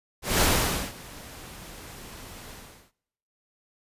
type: noise with ADSR envelope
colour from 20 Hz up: pink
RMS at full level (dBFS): -20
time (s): 0.22-2.92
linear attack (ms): 190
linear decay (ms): 510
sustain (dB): -23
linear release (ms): 410
effects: noise-tail reverb RT60 0.9 s tail -25 dB re dry + resampled to 32000 Hz